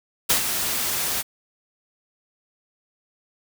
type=noise with ADSR envelope; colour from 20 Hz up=white; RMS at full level=-17 dBFS; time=0.29-1.23 s; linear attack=14 ms; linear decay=93 ms; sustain=-8 dB; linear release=27 ms; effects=none